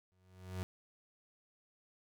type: tone with exponential growth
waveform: 35% pulse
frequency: 92.5 Hz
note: F#2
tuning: in tune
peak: -34 dBFS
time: 0.12-0.63 s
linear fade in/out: 0 ms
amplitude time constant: 110 ms
effects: none